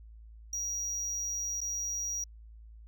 triangle tone with dropouts, 5750 Hz, F8, 50 cents sharp, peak -31 dBFS, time 0.53-2.24 s, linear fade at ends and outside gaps 2 ms, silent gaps 1.605-1.615 s, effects added 55 Hz sine -48 dBFS peak until 2.87 s

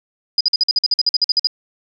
sine tone bursts, 4944 Hz, D#8, 12 cents flat, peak -11 dBFS, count 15, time 0.38-1.471 s, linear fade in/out 2 ms, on 27 ms, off 49 ms, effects none

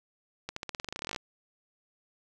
accelerating click train, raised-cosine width 0.2 ms, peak -18 dBFS, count 19, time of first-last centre 0.49-1.162 s, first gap 74 ms, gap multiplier 0.91, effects none

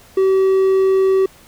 triangle tone, 382.6 Hz, G4, 42 cents flat, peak -9 dBFS, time 0.17-1.26 s, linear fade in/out 5 ms, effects pink hiss -46 dBFS RMS until 1.47 s

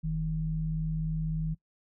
sine tone pair together, 41.68 / 158 Hz, E1 / D#3, +20 / +27 cents, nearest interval octave + major seventh, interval 2307 cents, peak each -34 / -29 dBFS, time 0.03-1.55 s, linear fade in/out 20 ms, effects noise-tail reverb RT60 0.1 s tail -22 dB re dry

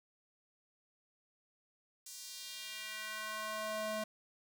square tone with high-pass filter sweep, 215.7 Hz, A3, 34 cents flat, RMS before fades -42 dBFS, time 2.06-4.04 s, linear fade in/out 5 ms, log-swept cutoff 6600 to 440 Hz, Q 1.4, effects none

